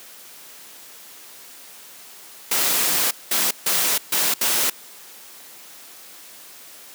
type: noise bursts at uneven times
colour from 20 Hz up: white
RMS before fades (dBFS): -20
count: 5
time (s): 2.51-3.11 / 3.31-3.51 / 3.66-3.98 / 4.12-4.34 / 4.41-4.7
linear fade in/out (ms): 5
effects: white hiss -43 dBFS RMS until 6.94 s + high-pass 200 Hz 12 dB/octave